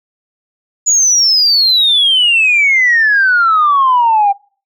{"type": "exponential sweep", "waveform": "sine", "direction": "down", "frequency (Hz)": [6940, 784], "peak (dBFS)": -6, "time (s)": [0.86, 4.33], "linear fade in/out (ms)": 20, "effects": ["noise-tail reverb RT60 0.4 s tail -25 dB re dry", "tanh soft clip ceiling -3 dBFS"]}